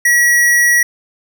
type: tone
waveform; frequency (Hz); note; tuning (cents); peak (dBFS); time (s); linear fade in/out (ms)
square; 1922; B6; -48; -9; 0.05-0.83; 5
effects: none